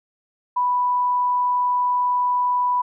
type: tone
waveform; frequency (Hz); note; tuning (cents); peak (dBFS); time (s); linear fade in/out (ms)
sine; 987.8; B5; 0; -17; 0.56-2.82; 10
effects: none